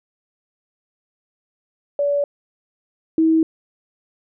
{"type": "tone pair in turn", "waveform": "sine", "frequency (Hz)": [573, 321.6], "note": ["D5", "E4"], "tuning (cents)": [-43, -43], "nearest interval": "minor seventh", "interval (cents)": 1000, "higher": "first", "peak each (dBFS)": [-16, -12], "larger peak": "second", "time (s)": [[1.99, 2.24], [3.18, 3.43]], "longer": "neither", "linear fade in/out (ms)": 2, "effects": []}